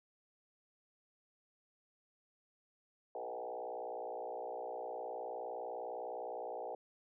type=tone with frequency modulation; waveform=sine; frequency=622.3 Hz; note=D#5; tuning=in tune; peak=-40 dBFS; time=3.15-6.75 s; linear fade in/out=2 ms; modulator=59.6 Hz; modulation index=3.5; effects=none